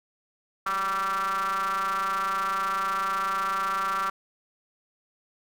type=ring-modulated tone; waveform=square; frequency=98 Hz; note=G2; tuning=in tune; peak=-23 dBFS; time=0.66-4.1 s; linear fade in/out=5 ms; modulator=1260 Hz; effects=none